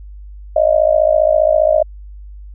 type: tone with amplitude modulation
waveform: sine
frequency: 622.3 Hz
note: D#5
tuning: in tune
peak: -5 dBFS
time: 0.56-1.83 s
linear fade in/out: 5 ms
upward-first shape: sine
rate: 55 Hz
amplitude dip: 95%
effects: added 50 Hz sine -31 dBFS peak until 2.54 s